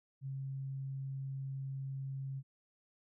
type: tone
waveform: sine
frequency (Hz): 135.3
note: C#3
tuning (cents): -42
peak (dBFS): -38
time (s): 0.21-2.43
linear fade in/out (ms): 50
effects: none